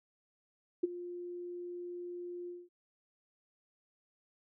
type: tone with ADSR envelope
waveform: sine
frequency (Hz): 352.3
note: F4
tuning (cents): +15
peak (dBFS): -24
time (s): 0.83-2.69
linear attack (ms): 9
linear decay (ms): 21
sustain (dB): -16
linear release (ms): 210
effects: none